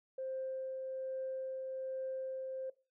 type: tone with tremolo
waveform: sine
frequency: 525 Hz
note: C5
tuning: 6 cents sharp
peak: -36 dBFS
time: 0.18-2.7 s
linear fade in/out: 5 ms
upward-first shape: triangle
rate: 1.2 Hz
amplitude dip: 30%
effects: noise-tail reverb RT60 0.3 s tail -19 dB re dry + tanh soft clip ceiling -32 dBFS